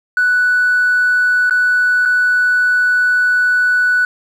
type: tone with dropouts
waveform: triangle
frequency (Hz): 1483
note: F#6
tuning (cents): +4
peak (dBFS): -7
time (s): 0.17-4.05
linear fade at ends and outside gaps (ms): 2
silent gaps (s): 1.497-1.508 / 2.053-2.057
effects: tanh soft clip ceiling -7 dBFS